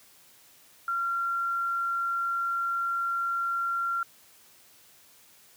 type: tone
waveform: sine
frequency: 1375 Hz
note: F6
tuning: 27 cents flat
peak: -26 dBFS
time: 0.88-4.03 s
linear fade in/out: 2 ms
effects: white hiss -57 dBFS RMS until 5.56 s + high-pass 60 Hz 12 dB/octave

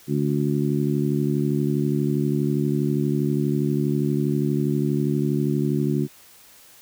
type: harmonic tone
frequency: 72.4 Hz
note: D2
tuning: 24 cents flat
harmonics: 2 / 3 / 4 / 5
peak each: -23 / -25 / -26 / -27 dBFS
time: 0.07-6.08 s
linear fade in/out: 50 ms
effects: white hiss -50 dBFS RMS until 6.81 s

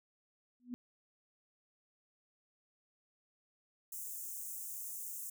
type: tone with exponential growth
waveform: sine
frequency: 245.6 Hz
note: B3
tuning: 9 cents flat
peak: -35 dBFS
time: 0.6-0.74 s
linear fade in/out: 0 ms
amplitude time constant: 30 ms
type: high-pass noise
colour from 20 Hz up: white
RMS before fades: -44 dBFS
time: 3.92-5.3 s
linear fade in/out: 5 ms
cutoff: 6500 Hz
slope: 48 dB/octave
effects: none

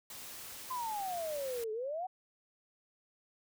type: noise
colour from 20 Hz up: white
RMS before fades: -47 dBFS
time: 0.1-1.64 s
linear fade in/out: 2 ms
type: exponential two-way sweep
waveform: sine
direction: down then up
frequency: 1046.5 to 425.4 to 766 Hz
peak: -35 dBFS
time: 0.7-2.07 s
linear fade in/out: 10 ms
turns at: 1.72 s
effects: none

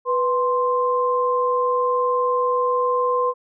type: tone pair together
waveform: sine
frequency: 493.9 / 1046.5 Hz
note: B4 / C6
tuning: 0 / 0 cents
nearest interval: octave + minor second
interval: 1300 cents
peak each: -20 dBFS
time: 0.05-3.34 s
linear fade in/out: 50 ms
effects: none

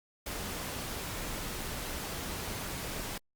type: noise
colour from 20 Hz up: pink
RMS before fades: -38 dBFS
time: 0.26-3.18 s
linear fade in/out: 5 ms
effects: Opus 48 kbps

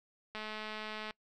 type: click train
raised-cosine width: 0.3 ms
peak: -26 dBFS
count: 164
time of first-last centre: 0.35-1.108 s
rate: 215 Hz
effects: noise-tail reverb RT60 0.1 s tail -24 dB re dry

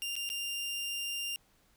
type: tone with dropouts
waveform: sawtooth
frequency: 2794 Hz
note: F7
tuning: in tune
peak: -31 dBFS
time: 0.02-1.36 s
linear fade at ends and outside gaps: 0 ms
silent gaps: 0.155-0.164 / 0.291-0.301 s
effects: pink hiss -68 dBFS RMS until 1.76 s

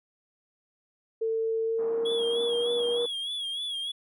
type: tone with pitch glide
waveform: sine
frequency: 448.4 to 477.8 Hz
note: A4 to A#4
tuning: +33 to +43 cents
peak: -25 dBFS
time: 1.21-3.06 s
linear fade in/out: 10 ms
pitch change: +110 cents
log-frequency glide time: 1.58-2.68 s
type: band-pass noise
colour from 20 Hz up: pink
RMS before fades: -44 dBFS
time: 1.78-3.07 s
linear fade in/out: 20 ms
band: 230 to 1200 Hz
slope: 24 dB/octave
type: tone with vibrato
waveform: triangle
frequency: 3322 Hz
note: G#7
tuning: in tune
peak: -29 dBFS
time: 2.05-3.92 s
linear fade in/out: 10 ms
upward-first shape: sine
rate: 3.3 Hz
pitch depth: 71 cents each way
effects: none

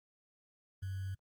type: tone with sample-and-hold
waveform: sine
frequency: 95.5 Hz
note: G2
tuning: 45 cents flat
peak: -37 dBFS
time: 0.82-1.15 s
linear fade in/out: 10 ms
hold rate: 1575 Hz
effects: noise-tail reverb RT60 0.1 s tail -24 dB re dry + Opus 32 kbps

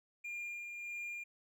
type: tone with tremolo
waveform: triangle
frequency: 2406 Hz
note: D7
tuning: 41 cents sharp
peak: -38 dBFS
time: 0.24-1.24 s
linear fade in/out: 10 ms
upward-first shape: sine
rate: 1.6 Hz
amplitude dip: 35%
effects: none

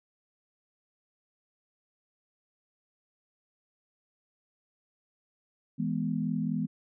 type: chord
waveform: sine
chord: E major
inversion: none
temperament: equal with one note detuned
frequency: 163.01 / 207.7 / 246.9 Hz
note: E3 / G#3 / B3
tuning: -19 / 0 / 0 cents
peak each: -32 dBFS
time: 5.78-6.67 s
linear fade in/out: 20 ms
effects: none

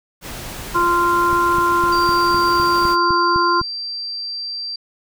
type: noise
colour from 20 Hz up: pink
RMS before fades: -31 dBFS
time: 0.21-2.97 s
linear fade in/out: 50 ms
type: harmonic tone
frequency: 347 Hz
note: F4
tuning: 11 cents flat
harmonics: 1 / 3 / 4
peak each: -21 / -15 / -20 dBFS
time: 0.74-3.62 s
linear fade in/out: 20 ms
type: click train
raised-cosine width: 5 ms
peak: -15 dBFS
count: 10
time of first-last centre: 1.33-3.614 s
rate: 3.94 Hz
type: tone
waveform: sine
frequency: 4699 Hz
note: D8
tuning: in tune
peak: -24 dBFS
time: 1.92-4.76 s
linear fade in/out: 5 ms
effects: none

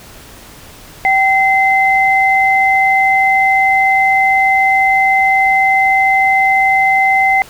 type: tone pair together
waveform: sine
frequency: 772.4 / 2062 Hz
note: G5 / C7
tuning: -26 / -26 cents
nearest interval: octave + perfect fourth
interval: 1700 cents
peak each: -11 dBFS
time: 1.05-7.42 s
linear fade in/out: 0 ms
effects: pink hiss -37 dBFS RMS until 7.49 s

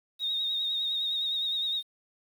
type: tone with vibrato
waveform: sine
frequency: 3729 Hz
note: A#7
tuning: in tune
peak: -27 dBFS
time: 0.19-1.83 s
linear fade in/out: 50 ms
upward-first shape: sine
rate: 9.8 Hz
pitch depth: 41 cents each way
effects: 9-bit

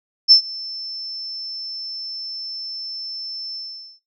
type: tone with ADSR envelope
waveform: sine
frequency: 5310 Hz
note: E8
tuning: 12 cents sharp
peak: -4 dBFS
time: 0.28-4 s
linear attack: 35 ms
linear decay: 97 ms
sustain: -23 dB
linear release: 450 ms
effects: noise-tail reverb RT60 0.2 s tail -21 dB re dry

